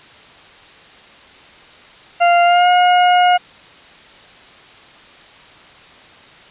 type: tone with pitch glide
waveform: 40% pulse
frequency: 695 to 718.3 Hz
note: F5 to F5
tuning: -9 to +48 cents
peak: -8 dBFS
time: 2.2-3.38 s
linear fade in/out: 20 ms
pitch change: +57 cents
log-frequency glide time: 2.44-2.69 s
effects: white hiss -42 dBFS RMS until 6.5 s + resampled to 8000 Hz